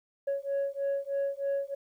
sine beating tone pair, 554.4 / 557.6 Hz, C#5 / C#5, 0 / +10 cents, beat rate 3.2 Hz, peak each -30 dBFS, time 0.27-1.75 s, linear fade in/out 10 ms, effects tanh soft clip ceiling -25 dBFS + 11-bit

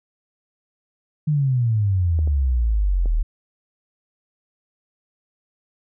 sine exponential sweep, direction down, 155.56 to 37.38 Hz, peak -16 dBFS, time 1.27-3.23 s, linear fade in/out 10 ms
clicks, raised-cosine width 2 ms, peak -22 dBFS, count 3, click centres 2.19 / 2.275 / 3.058 s
effects none

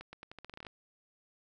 accelerating click train, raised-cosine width 0.3 ms, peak -30 dBFS, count 13, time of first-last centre 0.01-0.667 s, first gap 120 ms, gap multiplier 0.84, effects none

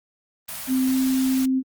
white band-stop noise, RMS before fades -33 dBFS, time 0.48-1.46 s, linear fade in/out 10 ms, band 240 to 550 Hz, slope 96 dB/octave
sine tone with pitch glide, 259.7 to 261.8 Hz, C4 to C4, -13 to +1 cents, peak -18 dBFS, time 0.67-1.63 s, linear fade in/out 50 ms, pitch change +14 cents, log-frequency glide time 0.81-0.96 s
effects Opus 24 kbps

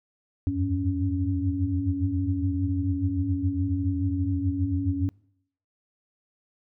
sine tone cluster, 81.6 / 89.3 / 96.3 / 101.3 / 278.9 Hz, E2 / F2 / G2 / G#2 / C#4, -17 / +39 / -30 / -43 / +11 cents, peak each -36 / -28 / -30 / -34 / -27 dBFS, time 0.47-5.09 s, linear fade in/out 0 ms, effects noise-tail reverb RT60 0.7 s tail -25 dB re dry

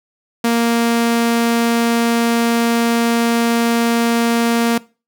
sawtooth tone, 233.1 Hz, A#3, in tune, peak -9 dBFS, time 0.44-4.78 s, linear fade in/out 5 ms, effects noise-tail reverb RT60 0.3 s tail -20 dB re dry

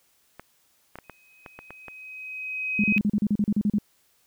clicks, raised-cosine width 0.5 ms, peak -24 dBFS, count 8, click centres 0.396 / 0.956 / 0.987 / 1.097 / 1.462 / 1.59 / 1.706 / 1.883 s
sine tone with exponential growth, 2527 Hz, D#7, 26 cents sharp, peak -20 dBFS, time 1.04-2.98 s, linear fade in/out 0 ms, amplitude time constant 420 ms
sine tone bursts, 207.4 Hz, G#3, 2 cents flat, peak -19 dBFS, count 12, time 2.79-3.785 s, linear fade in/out 2 ms, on 49 ms, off 37 ms
effects white hiss -65 dBFS RMS until 4.26 s

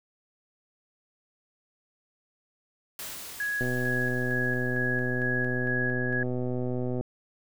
white noise with exponential decay, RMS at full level -37 dBFS, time 2.99-5.94 s, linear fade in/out 1 ms, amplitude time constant 640 ms
sine tone with tremolo, 1668 Hz, G#6, 7 cents sharp, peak -27 dBFS, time 3.4-6.23 s, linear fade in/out 2 ms, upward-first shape square, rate 2.2 Hz, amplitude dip 35%
click train, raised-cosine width 2 ms, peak -19 dBFS, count 426, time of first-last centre 3.61-7.01 s, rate 125 Hz
effects none

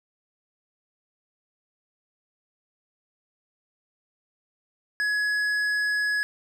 sine tone with tanh clipping, 1684 Hz, G#6, 24 cents sharp, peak -24 dBFS, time 5-6.23 s, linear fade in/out 0 ms, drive 9 dB, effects none

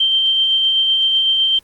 sine tone with tremolo, 3136 Hz, G7, in tune, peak -11 dBFS, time 0-1.59 s, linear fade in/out 5 ms, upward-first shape sine, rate 7.9 Hz, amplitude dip 25%, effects pink hiss -52 dBFS RMS until 1.63 s + Opus 24 kbps

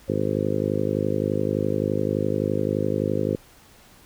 harmonic tone, 51.7 Hz, G#1, 7 cents flat, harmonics 2 / 3 / 4 / 5 / 6 / 7 / 8 / 9 / 10, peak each -30 / -30 / -30 / -30 / -30 / -30 / -30 / -30 / -30 dBFS, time 0.08-3.36 s, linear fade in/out 10 ms, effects pink hiss -52 dBFS RMS until 4.05 s

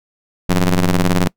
sawtooth ring-modulated tone, 91.5 Hz, F#2, 19 cents flat, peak -5 dBFS, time 0.49-1.28 s, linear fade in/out 5 ms, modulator 82.3 Hz, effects noise-tail reverb RT60 0.1 s tail -24 dB re dry

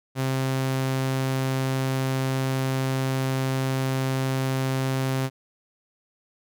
sawtooth tone, 132.4 Hz, C3, 21 cents sharp, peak -19 dBFS, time 0.15-5.3 s, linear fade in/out 50 ms, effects none

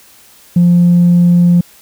triangle tone with tanh clipping, 174.61 Hz, F3, in tune, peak -5 dBFS, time 0.56-1.61 s, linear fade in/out 5 ms, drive 5 dB, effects white hiss -43 dBFS RMS until 1.81 s

